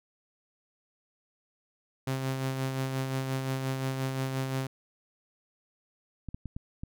sawtooth tone with tremolo, 132.7 Hz, C3, 25 cents sharp, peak -24 dBFS, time 2.07-4.67 s, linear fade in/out 5 ms, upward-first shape sine, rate 5.7 Hz, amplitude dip 40%
clicks, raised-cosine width 5 ms, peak -25 dBFS, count 5, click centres 6.287 / 6.345 / 6.457 / 6.565 / 6.835 s
effects none

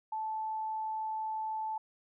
sine tone, 874 Hz, A5, 12 cents flat, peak -33 dBFS, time 0.12-1.78 s, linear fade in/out 5 ms, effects none

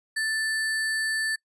sine tone with sample-and-hold, 1760 Hz, A6, in tune, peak -24 dBFS, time 0.16-1.36 s, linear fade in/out 10 ms, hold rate 6300 Hz, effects noise-tail reverb RT60 0.1 s tail -24 dB re dry + resampled to 24000 Hz

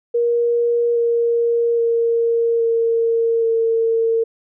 sine tone with pitch steps, 473 / 468.4 / 463.8 / 459.3 / 454.8 Hz, A#4 / A#4 / A#4 / A#4 / A#4, +25 / +8 / -9 / -26 / -43 cents, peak -14 dBFS, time 0.14-4.24 s, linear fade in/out 10 ms, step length 820 ms, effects none

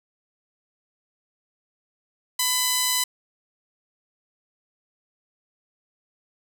5% pulse tone pair together, 1004 / 4016 Hz, B5 / B7, +28 / +28 cents, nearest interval 2 octaves, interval 2400 cents, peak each -10 / -22 dBFS, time 2.39-3.04 s, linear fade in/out 5 ms, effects none

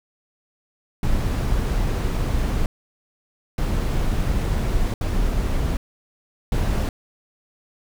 brown noise bursts at uneven times, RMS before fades -21 dBFS, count 4, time 1.03-2.66 / 3.58-4.94 / 5.01-5.77 / 6.52-6.89 s, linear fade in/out 2 ms, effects none

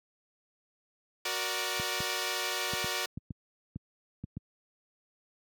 5% pulse chord, Gb augmented, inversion none, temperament equal with one note detuned, 370 / 471 / 587.3 Hz, Gb4 / Bb4 / D5, 0 / +18 / 0 cents, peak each -24 dBFS, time 1.25-3.06 s, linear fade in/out 5 ms
clicks, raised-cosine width 5 ms, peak -23 dBFS, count 9, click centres 1.798 / 2.004 / 2.735 / 2.844 / 3.175 / 3.307 / 3.76 / 4.24 / 4.37 s
effects high-pass 100 Hz 12 dB/octave

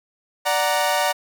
sawtooth chord, D augmented, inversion none, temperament equal, 587.3 / 740 / 932.3 Hz, D5 / F#5 / A#5, 0 / 0 / 0 cents, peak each -19 dBFS, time 0.45-1.13 s, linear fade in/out 20 ms, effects none

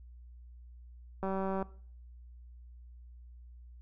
click train, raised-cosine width 1 ms, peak -22 dBFS, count 77, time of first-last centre 1.23-1.626 s, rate 192 Hz, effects noise-tail reverb RT60 0.5 s tail -19 dB re dry + added 60 Hz sine -49 dBFS peak until 3.81 s

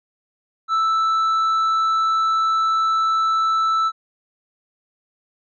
triangle tone with tanh clipping, 1318.5 Hz, E6, in tune, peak -17 dBFS, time 0.68-3.92 s, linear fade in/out 50 ms, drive 9 dB, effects none

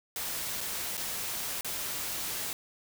white noise with dropouts, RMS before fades -35 dBFS, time 0.16-2.53 s, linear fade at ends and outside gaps 1 ms, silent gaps 0.607-0.611 / 0.97-0.977 / 1.61-1.646 s, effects none

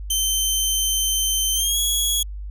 15% pulse tone with pitch glide, 3097 to 3339 Hz, G7 to G#7, -22 to +9 cents, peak -12 dBFS, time 0.1-2.23 s, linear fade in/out 5 ms, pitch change +131 cents, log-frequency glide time 1.54-1.78 s, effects added 50 Hz sine -29 dBFS peak until 2.5 s

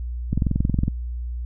click train, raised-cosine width 5 ms, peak -8 dBFS, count 13, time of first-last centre 0.33-0.88 s, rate 21.8 Hz, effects added 60 Hz sine -26 dBFS peak until 1.45 s

